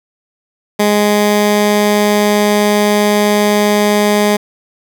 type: tone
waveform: 15% pulse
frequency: 207.7 Hz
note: G#3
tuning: in tune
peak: -3 dBFS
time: 0.79-4.37 s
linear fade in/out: 10 ms
effects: none